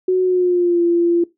sine tone with pitch glide, 369.7 to 343 Hz, F#4 to F4, -1 to -31 cents, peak -12 dBFS, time 0.08-1.24 s, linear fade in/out 5 ms, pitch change -130 cents, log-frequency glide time 0.23-0.82 s, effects noise-tail reverb RT60 0.2 s tail -20 dB re dry

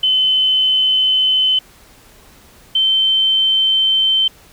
sine tone pair in turn, 3047 / 3097 Hz, G7 / G7, -50 / -22 cents, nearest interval unison, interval 28 cents, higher second, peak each -11 dBFS, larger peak neither, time 0.03-1.59 / 2.75-4.28 s, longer first, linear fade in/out 5 ms, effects pink hiss -46 dBFS RMS until 4.52 s

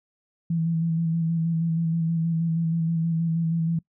sine tone with vibrato, 164.81 Hz, E3, in tune, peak -21 dBFS, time 0.5-3.79 s, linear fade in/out 5 ms, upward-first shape square, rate 6.3 Hz, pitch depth 23 cents each way, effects noise-tail reverb RT60 0.1 s tail -23 dB re dry

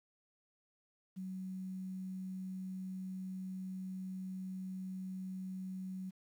sine tone, 187.5 Hz, F#3, 23 cents sharp, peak -40 dBFS, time 1.16-6.11 s, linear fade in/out 20 ms, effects 11-bit

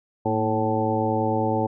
harmonic tone with a mistuned harmonic, 109.3 Hz, A2, 11 cents flat, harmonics 1 / 2 / 3 / 4 / 5 / 7 / 8, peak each -28 / -28 / -28 / -28 / -28 / -28 / -28 dBFS, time 0.25-1.67 s, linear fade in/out 10 ms, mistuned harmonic 2, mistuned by +62 cents, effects none

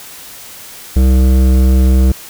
triangle tone with hard clipping, 64.5 Hz, C2, 24 cents flat, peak -8 dBFS, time 0.96-2.12 s, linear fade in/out 5 ms, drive 17 dB, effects white hiss -33 dBFS RMS until 2.29 s

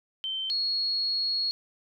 sine tone pair in turn, 3103 / 4321 Hz, G7 / C#8, -18 / -45 cents, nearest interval tritone, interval 573 cents, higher second, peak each -29 / -25 dBFS, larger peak second, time 0.24-0.5 / 0.5-1.51 s, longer second, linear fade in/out 0 ms, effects none

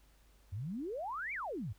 sine exponential two-way sweep, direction up then down, 87.31 to 2390 to 87.31 Hz, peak -37 dBFS, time 0.52-1.73 s, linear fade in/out 10 ms, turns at 1.33 s, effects added 50 Hz sine -63 dBFS peak until 1.78 s + pink hiss -69 dBFS RMS until 1.78 s

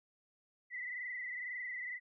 sine tone with frequency modulation, 1987 Hz, B6, 10 cents sharp, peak -39 dBFS, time 0.7-2 s, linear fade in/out 50 ms, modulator 22 Hz, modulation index 2.9, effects none

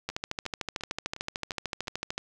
two click trains, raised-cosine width 0.2 ms, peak -14 / -24 dBFS, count 29 / 6, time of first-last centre 0.09-2.18 / 0.1-1.873 s, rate 13.4 / 2.82 Hz, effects none

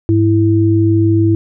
sine tone pair together, 102.92 / 329.6 Hz, G#2 / E4, -15 / 0 cents, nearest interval octave + minor sixth, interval 2015 cents, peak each -11 / -11 dBFS, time 0.09-1.35 s, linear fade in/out 0 ms, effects none

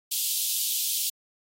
white high-pass noise, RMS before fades -27 dBFS, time 0.11-1.1 s, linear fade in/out 10 ms, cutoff 2900 Hz, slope 48 dB/octave, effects AAC 48 kbps

